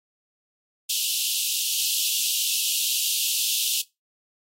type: high-pass noise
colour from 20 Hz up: pink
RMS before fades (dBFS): -25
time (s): 0.89-3.82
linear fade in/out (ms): 10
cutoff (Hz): 2700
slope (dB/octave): 96
effects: noise-tail reverb RT60 0.2 s tail -20 dB re dry + AAC 48 kbps